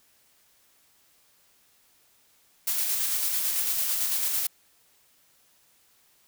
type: noise with tremolo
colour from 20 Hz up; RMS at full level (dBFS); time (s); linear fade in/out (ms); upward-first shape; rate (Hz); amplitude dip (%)
blue; -26; 2.67-4.47; 5; square; 9; 25
effects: white hiss -63 dBFS RMS until 6.27 s